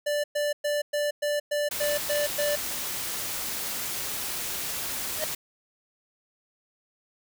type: tone bursts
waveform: square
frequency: 587.3 Hz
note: D5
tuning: in tune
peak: -25 dBFS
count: 9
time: 0.06-2.56 s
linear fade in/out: 10 ms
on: 180 ms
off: 110 ms
type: noise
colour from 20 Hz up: white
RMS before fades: -32 dBFS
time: 1.71-5.35 s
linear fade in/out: 5 ms
type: tone with exponential growth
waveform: square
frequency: 622.3 Hz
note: D#5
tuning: in tune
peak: -24 dBFS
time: 5.14-5.24 s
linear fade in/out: 1 ms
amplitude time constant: 20 ms
effects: none